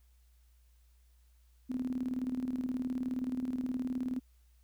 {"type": "tone with tremolo", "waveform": "sine", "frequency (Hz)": 254.2, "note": "C4", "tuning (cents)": -50, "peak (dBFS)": -30, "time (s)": [1.69, 4.2], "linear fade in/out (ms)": 20, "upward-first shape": "square", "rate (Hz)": 19, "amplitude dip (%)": 60, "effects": ["added 60 Hz sine -61 dBFS peak until 4.63 s", "white hiss -75 dBFS RMS until 4.63 s"]}